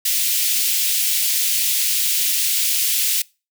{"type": "high-pass noise", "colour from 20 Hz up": "white", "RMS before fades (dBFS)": -19, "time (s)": [0.05, 3.22], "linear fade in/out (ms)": 5, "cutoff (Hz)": 2400, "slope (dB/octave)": 24, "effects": ["noise-tail reverb RT60 0.3 s tail -24 dB re dry"]}